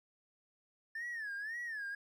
triangle tone with vibrato, 1760 Hz, A6, in tune, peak -36 dBFS, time 0.95-1.95 s, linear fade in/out 5 ms, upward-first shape sine, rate 1.9 Hz, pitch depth 160 cents each way, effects tanh soft clip ceiling -34 dBFS

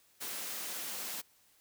white high-pass noise, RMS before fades -40 dBFS, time 0.2-1.22 s, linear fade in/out 20 ms, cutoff 170 Hz, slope 24 dB/octave, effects white hiss -67 dBFS RMS until 1.6 s

